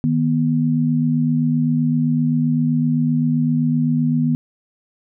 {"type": "tone pair together", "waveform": "sine", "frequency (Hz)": [155.56, 243.3], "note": ["D#3", "B3"], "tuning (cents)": [0, -26], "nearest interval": "minor sixth", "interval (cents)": 774, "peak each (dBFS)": [-18, -17], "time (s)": [0.04, 4.35], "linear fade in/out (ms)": 0, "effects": []}